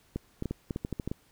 clicks, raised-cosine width 3 ms, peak -19 dBFS, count 11, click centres 0.16 / 0.424 / 0.457 / 0.51 / 0.708 / 0.761 / 0.849 / 0.927 / 0.998 / 1.076 / 1.115 s, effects pink hiss -64 dBFS RMS until 1.31 s

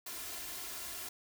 white noise with comb filter, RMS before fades -43 dBFS, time 0.06-1.09 s, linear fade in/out 5 ms, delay 2.9 ms, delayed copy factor +0.6, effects none

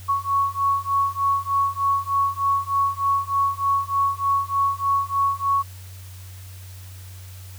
sine beating tone pair, 1108.7 / 1112 Hz, C#6 / C#6, 0 / +5 cents, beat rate 3.3 Hz, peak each -22 dBFS, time 0.08-5.63 s, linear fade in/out 20 ms, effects added 93 Hz sine -37 dBFS peak until 7.58 s + white hiss -47 dBFS RMS until 7.58 s

